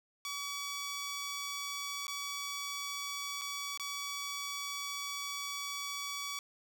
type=tone with dropouts; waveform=10% pulse; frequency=1139 Hz; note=C#6; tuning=47 cents sharp; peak=-29 dBFS; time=0.25-6.39 s; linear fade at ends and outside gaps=1 ms; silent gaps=2.069-2.08 / 3.413-3.417 / 3.775-3.797 s; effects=none